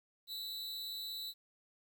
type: tone with amplitude modulation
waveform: 45% pulse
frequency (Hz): 3951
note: B7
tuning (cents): 0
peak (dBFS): -37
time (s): 0.27-1.34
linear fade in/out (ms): 50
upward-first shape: sine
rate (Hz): 237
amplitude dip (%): 85
effects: 12-bit